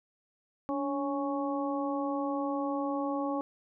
harmonic tone with a mistuned harmonic, 277.2 Hz, C#4, in tune, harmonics 1 / 2 / 3 / 4, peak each -32 / -35 / -37 / -38 dBFS, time 0.69-3.41 s, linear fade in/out 0 ms, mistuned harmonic 1, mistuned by +55 cents, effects none

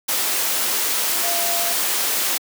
sine tone in noise, 687 Hz, F5, 29 cents flat, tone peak -26 dBFS, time 1.23-1.73 s, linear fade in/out 10 ms, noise white, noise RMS -21 dBFS, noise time 0.08-2.38 s, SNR -8 dB, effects high-pass 300 Hz 12 dB/octave

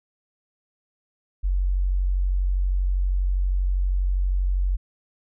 sine tone, 46.25 Hz, F#1, in tune, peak -19 dBFS, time 1.43-4.77 s, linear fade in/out 20 ms, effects none

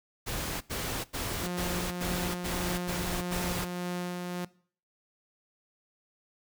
pink noise bursts, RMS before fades -34 dBFS, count 8, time 0.26-3.655 s, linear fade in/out 20 ms, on 350 ms, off 85 ms
sawtooth tone with tremolo, 177.9 Hz, F3, 32 cents sharp, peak -27 dBFS, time 1.43-4.45 s, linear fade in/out 5 ms, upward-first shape sine, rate 1.7 Hz, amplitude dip 30%
effects noise-tail reverb RT60 0.5 s tail -21 dB re dry

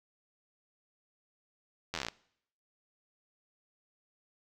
slowing click train, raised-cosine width 0.2 ms, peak -17 dBFS, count 11, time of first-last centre 1.94-2.085 s, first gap 11 ms, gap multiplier 1.06, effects noise-tail reverb RT60 0.7 s tail -23 dB re dry

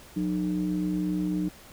triangle ring-modulated tone, 61.74 Hz, B1, in tune, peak -20 dBFS, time 0.16-1.49 s, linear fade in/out 10 ms, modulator 243 Hz, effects pink hiss -50 dBFS RMS until 1.72 s

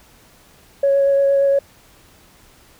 sine tone with vibrato, 554.4 Hz, C#5, in tune, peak -11 dBFS, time 0.83-1.59 s, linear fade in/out 5 ms, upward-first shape sine, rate 8.6 Hz, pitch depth 10 cents each way, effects tanh soft clip ceiling -8 dBFS + pink hiss -50 dBFS RMS until 2.79 s

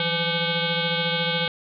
sine tone with frequency modulation, 1874 Hz, A#6, 9 cents sharp, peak -21 dBFS, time 0-1.48 s, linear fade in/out 2 ms, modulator 342 Hz, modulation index 5.6, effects none

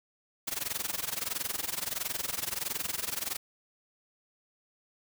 white noise with amplitude modulation, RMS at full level -31 dBFS, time 0.47-3.37 s, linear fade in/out 10 ms, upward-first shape sine, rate 21.5 Hz, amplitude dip 90%, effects none

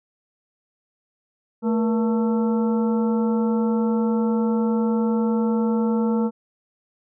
harmonic tone with a mistuned harmonic, 222.5 Hz, A3, 20 cents sharp, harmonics 1 / 2 / 3 / 4 / 5 / 6, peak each -19 / -25 / -39 / -32 / -43 / -38 dBFS, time 1.62-6.31 s, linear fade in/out 50 ms, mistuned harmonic 2, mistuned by +110 cents, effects none

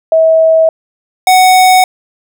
sine / square tone pair in turn, 645 / 743.1 Hz, E5 / F#5, -38 / +7 cents, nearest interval major second, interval 245 cents, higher second, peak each -4 dBFS, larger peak neither, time 0.12-0.69 / 1.27-1.84 s, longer neither, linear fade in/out 2 ms, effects none

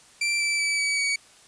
sawtooth tone with pitch steps, 2349 / 2326 / 2303 / 2281 / 2259 Hz, D7 / D7 / D7 / C#7 / C#7, 0 / -17 / -34 / +49 / +32 cents, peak -19 dBFS, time 0.21-1.16 s, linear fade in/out 5 ms, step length 190 ms, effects white hiss -53 dBFS RMS until 1.47 s + resampled to 22050 Hz

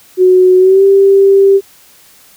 sine tone with pitch glide, 368.4 to 392.6 Hz, F#4 to G4, -7 to +3 cents, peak -3 dBFS, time 0.17-1.61 s, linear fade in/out 50 ms, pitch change +110 cents, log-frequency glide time 0.58-0.84 s, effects white hiss -43 dBFS RMS until 2.36 s

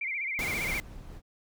sine tone with vibrato, 2217 Hz, C#7, in tune, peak -30 dBFS, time 0.01-0.8 s, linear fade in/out 5 ms, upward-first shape sine, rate 15 Hz, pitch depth 130 cents each way
pink noise, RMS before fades -36 dBFS, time 0.39-0.8 s, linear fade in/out 0 ms
brown noise with tremolo, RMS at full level -43 dBFS, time 0.48-1.22 s, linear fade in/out 50 ms, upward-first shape triangle, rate 5 Hz, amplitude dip 25%
effects none

